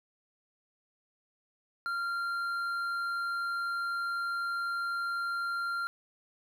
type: tone with hard clipping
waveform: triangle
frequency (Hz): 1386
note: F6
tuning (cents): -14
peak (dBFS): -32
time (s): 1.86-5.87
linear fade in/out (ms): 0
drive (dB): 8
effects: none